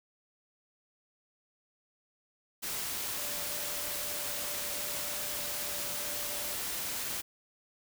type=tone in noise; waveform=sine; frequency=587.3 Hz; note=D5; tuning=in tune; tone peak=-47 dBFS; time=3.17-6.56 s; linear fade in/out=20 ms; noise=white; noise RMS=-36 dBFS; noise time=2.62-7.22 s; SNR=-14 dB; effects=none